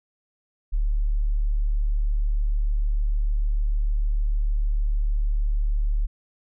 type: tone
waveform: sine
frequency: 36.71 Hz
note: D1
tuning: in tune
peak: -19 dBFS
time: 0.72-6.07 s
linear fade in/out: 20 ms
effects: none